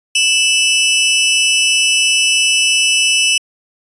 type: tone pair together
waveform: sawtooth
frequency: 2637 / 2960 Hz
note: E7 / F#7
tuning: 0 / 0 cents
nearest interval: major second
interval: 200 cents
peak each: -10 dBFS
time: 0.15-3.38 s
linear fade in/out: 5 ms
effects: resampled to 24000 Hz